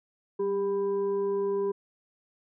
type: tone with frequency modulation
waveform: sine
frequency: 398.6 Hz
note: G4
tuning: 29 cents sharp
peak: -25 dBFS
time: 0.39-1.72 s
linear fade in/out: 10 ms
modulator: 593 Hz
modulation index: 0.4
effects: none